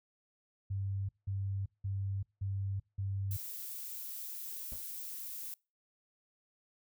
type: tone bursts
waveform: sine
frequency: 98 Hz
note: G2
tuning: in tune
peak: -33 dBFS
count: 5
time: 0.7-3.37 s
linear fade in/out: 10 ms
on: 390 ms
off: 180 ms
type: noise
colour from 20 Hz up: violet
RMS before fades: -43 dBFS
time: 3.31-5.54 s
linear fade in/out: 2 ms
type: noise with exponential decay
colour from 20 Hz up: brown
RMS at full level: -42 dBFS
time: 4.72-4.84 s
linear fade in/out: 2 ms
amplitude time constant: 24 ms
effects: noise-tail reverb RT60 0.3 s tail -26 dB re dry